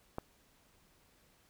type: click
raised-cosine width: 1 ms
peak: -23 dBFS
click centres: 0.184 s
effects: pink hiss -68 dBFS RMS until 1.49 s